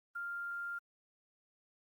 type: tone with quantisation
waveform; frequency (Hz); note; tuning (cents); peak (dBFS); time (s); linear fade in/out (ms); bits
sine; 1396.9; F6; 0; -38; 0.15-0.79; 10; 11
effects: Opus 32 kbps